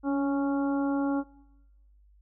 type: harmonic tone with a mistuned harmonic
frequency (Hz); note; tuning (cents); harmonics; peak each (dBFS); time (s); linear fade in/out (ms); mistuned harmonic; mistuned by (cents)
277.2; C#4; 0; 1 / 2 / 3 / 4 / 5; -25 / -35 / -36 / -41 / -41; 0.03-1.24; 50; 1; +22
effects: noise-tail reverb RT60 1.0 s tail -22 dB re dry + added 50 Hz sine -56 dBFS peak until 2.21 s